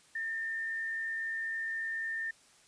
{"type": "tone with frequency modulation", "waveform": "sine", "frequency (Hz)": 1806, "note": "A6", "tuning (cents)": 45, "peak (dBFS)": -33, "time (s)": [0.15, 2.31], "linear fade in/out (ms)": 5, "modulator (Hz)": 70.5, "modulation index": 0.37, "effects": ["white hiss -62 dBFS RMS until 2.67 s", "resampled to 22050 Hz"]}